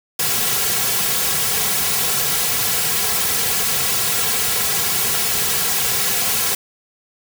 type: noise with comb filter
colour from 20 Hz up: white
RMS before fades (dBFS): -19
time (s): 0.19-6.55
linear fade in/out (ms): 5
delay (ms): 3.3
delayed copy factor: -0.85
effects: none